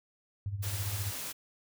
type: tone with tremolo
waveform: sine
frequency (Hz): 100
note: G2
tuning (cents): +35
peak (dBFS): -30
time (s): 0.46-1.11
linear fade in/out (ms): 0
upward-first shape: sine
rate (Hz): 15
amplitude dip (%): 70
type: noise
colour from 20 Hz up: white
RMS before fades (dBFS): -39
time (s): 0.62-1.33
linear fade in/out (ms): 20
effects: none